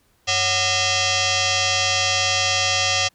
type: tone with frequency modulation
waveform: sine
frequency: 1200 Hz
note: D6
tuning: 37 cents sharp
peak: -17 dBFS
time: 0.27-3.09 s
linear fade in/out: 20 ms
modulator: 647 Hz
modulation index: 7.8
effects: pink hiss -62 dBFS RMS until 3.14 s